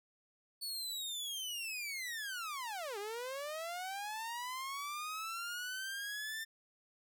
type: linear two-way sweep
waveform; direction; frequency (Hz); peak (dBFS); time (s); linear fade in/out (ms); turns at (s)
sawtooth; down then up; 4477 to 394.6 to 1801; -36; 0.61-6.45; 20; 2.98
effects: none